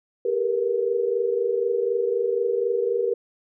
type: tone cluster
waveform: sine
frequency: 395.2 / 453.9 / 477.9 Hz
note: G4 / A#4 / A#4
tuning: +14 / -46 / +43 cents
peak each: -25 / -28 / -23 dBFS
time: 0.25-3.14 s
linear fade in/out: 5 ms
effects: none